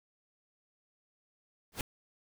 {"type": "noise with exponential growth", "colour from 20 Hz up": "pink", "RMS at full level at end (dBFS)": -30, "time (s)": [1.72, 1.81], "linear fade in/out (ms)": 2, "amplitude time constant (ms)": 19, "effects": []}